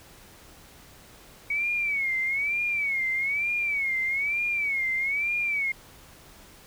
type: tone with vibrato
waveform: sine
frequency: 2243 Hz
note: C#7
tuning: 20 cents sharp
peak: -24 dBFS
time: 1.5-5.72 s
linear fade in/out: 5 ms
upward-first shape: sine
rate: 1.1 Hz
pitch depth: 130 cents each way
effects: pink hiss -51 dBFS RMS until 6.66 s